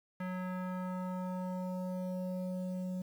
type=tone with low-pass filter sweep; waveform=square; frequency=183.6 Hz; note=F#3; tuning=13 cents flat; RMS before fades=-38 dBFS; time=0.2-3.02 s; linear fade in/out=5 ms; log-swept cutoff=1800 to 390 Hz; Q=1.9; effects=10-bit